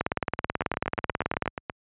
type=two click trains; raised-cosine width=0.5 ms; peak=-15 / -9 dBFS; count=10 / 28; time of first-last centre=0.62-1.698 / 0.01-1.477 s; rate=8.35 / 18.4 Hz; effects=high-pass 60 Hz 12 dB/octave + resampled to 8000 Hz